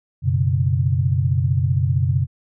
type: chord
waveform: sine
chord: F# suspended fourth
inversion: none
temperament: just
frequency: 92.5 / 123.33 / 138.75 Hz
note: F#2 / B2 / C#3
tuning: 0 / -2 / +2 cents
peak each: -20 dBFS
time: 0.22-2.27 s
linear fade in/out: 50 ms
effects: none